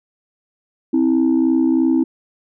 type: tone pair together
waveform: sine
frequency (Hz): 261.6 / 324.6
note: C4 / E4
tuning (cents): 0 / -27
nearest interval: major third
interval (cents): 373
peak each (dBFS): -14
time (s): 0.93-2.04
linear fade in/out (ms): 10
effects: tanh soft clip ceiling -8 dBFS